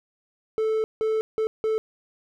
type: tone bursts at uneven times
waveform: triangle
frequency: 438.6 Hz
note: A4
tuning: 6 cents flat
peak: -19 dBFS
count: 4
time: 0.58-0.84 / 1.01-1.21 / 1.38-1.47 / 1.64-1.78 s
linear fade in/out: 0 ms
effects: none